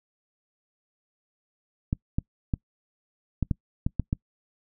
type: clicks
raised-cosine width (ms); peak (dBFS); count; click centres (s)
5; -12; 8; 1.929 / 2.185 / 2.538 / 3.427 / 3.512 / 3.865 / 3.997 / 4.129
effects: noise-tail reverb RT60 0.1 s tail -25 dB re dry